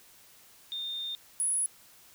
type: tone pair in turn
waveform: sine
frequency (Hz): 3636 / 10265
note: A#7 / E9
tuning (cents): -44 / -47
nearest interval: octave + tritone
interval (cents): 1797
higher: second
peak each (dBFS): -33 / -26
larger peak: second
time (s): 0.72-1.15 / 1.4-1.66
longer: first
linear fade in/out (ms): 0
effects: white hiss -57 dBFS RMS until 2.14 s